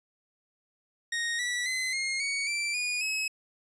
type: tone with pitch steps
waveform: sawtooth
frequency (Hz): 1864.7 / 1951.8 / 2043 / 2138 / 2238 / 2343 / 2452 / 2566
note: A#6 / B6 / C7 / C7 / C#7 / D7 / D#7 / E7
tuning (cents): 0 / -21 / -42 / +37 / +16 / -5 / -26 / -47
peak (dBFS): -25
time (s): 1.12-3.28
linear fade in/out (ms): 5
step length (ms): 270
effects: resampled to 22050 Hz